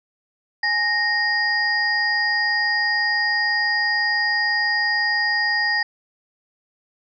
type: tone cluster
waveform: sine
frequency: 834 / 1860 / 4869 Hz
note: G#5 / A#6 / D#8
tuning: +7 / -4 / -38 cents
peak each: -27 / -19 / -25 dBFS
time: 0.63-5.83 s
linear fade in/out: 5 ms
effects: none